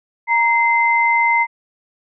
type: tone pair together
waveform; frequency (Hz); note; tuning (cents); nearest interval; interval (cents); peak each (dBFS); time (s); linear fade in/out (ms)
sine; 935 / 2072; A#5 / C7; +5 / -17; octave + major second; 1378; -15; 0.27-1.47; 50
effects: none